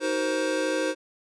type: chord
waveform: square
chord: C half-diminished seventh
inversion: first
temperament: just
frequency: 314 / 376.7 / 470.9 / 523.3 Hz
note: Eb4 / Gb4 / Bb4 / C5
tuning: +16 / +31 / +18 / 0 cents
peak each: -30 / -34 / -34 / -28 dBFS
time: 0-0.95 s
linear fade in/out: 50 ms
effects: resampled to 22050 Hz